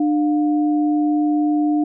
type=tone pair together; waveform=sine; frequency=299.4 / 710 Hz; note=D4 / F5; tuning=+33 / +28 cents; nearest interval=octave + minor third; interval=1495 cents; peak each=-15 / -26 dBFS; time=0-1.84 s; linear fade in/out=5 ms; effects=none